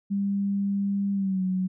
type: tone with pitch glide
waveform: sine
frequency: 199.2 to 185.86 Hz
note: G3 to F#3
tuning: +28 to +8 cents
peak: -23 dBFS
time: 0.1-1.68 s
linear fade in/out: 20 ms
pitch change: -120 cents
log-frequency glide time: 1.13-1.43 s
effects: none